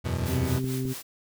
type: chord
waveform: 35% pulse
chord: E suspended second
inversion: none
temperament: equal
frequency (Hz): 82.41 / 92.5 / 123.47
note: E2 / F#2 / B2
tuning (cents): 0 / 0 / 0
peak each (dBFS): -29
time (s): 0.04-0.6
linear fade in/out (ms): 20
type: click train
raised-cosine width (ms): 3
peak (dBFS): -24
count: 4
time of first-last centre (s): 0.22-0.854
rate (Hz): 4.73
type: noise with tremolo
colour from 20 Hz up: white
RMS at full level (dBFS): -38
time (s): 0.25-1.03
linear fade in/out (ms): 20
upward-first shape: sine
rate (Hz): 4.6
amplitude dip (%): 70
type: harmonic tone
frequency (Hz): 130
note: C3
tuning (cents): -11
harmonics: 1 / 2 / 3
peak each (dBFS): -29 / -31 / -35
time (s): 0.28-0.94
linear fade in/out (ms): 20
effects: none